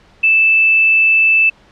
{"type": "tone", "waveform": "sine", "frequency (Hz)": 2637, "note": "E7", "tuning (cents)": 0, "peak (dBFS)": -7, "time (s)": [0.23, 1.5], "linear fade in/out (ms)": 10, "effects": ["pink hiss -48 dBFS RMS until 1.71 s", "low-pass 4000 Hz 12 dB/octave"]}